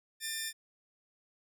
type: tone pair together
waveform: 10% pulse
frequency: 1788 / 2408 Hz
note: A6 / D7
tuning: +27 / +43 cents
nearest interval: perfect fourth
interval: 516 cents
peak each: -27 / -34 dBFS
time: 0.2-0.53 s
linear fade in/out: 50 ms
effects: none